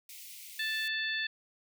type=high-pass noise; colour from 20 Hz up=white; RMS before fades=-48 dBFS; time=0.09-0.88 s; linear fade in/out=2 ms; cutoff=2000 Hz; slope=96 dB/octave
type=harmonic tone; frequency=880 Hz; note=A5; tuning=in tune; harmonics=2 / 3 / 4 / 5; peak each=-33 / -39 / -37 / -42 dBFS; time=0.59-1.27 s; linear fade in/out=5 ms
effects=none